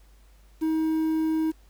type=tone with quantisation; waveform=triangle; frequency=317.4 Hz; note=D#4; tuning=35 cents sharp; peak=-20 dBFS; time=0.61-1.52 s; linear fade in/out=20 ms; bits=8; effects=added 50 Hz sine -52 dBFS peak until 1.69 s + pink hiss -63 dBFS RMS until 1.69 s